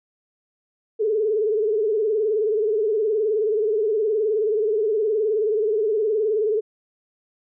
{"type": "tone with vibrato", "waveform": "sine", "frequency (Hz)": 428.6, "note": "A4", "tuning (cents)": -45, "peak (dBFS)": -18, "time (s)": [0.99, 6.61], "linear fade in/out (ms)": 20, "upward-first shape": "sine", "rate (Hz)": 19, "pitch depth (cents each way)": 90, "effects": []}